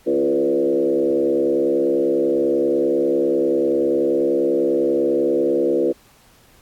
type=tone with frequency modulation; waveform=sine; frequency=415.3 Hz; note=G#4; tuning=in tune; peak=-15 dBFS; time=0.06-5.93 s; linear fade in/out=20 ms; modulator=70.2 Hz; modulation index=1.8; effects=pink hiss -53 dBFS RMS until 6.61 s + AAC 64 kbps